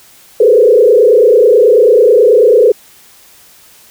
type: tone with frequency modulation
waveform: sine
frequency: 460 Hz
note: A#4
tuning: 23 cents flat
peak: -3 dBFS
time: 0.4-2.72 s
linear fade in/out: 5 ms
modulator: 29.2 Hz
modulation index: 1.9
effects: white hiss -42 dBFS RMS until 3.9 s